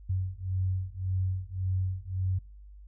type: beating tone pair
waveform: sine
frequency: 92.5 / 94.3 Hz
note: F#2 / F#2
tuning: 0 / +33 cents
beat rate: 1.8 Hz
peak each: -31 dBFS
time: 0.09-2.39 s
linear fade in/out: 10 ms
effects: noise-tail reverb RT60 0.5 s tail -25 dB re dry + added 50 Hz sine -46 dBFS peak until 2.87 s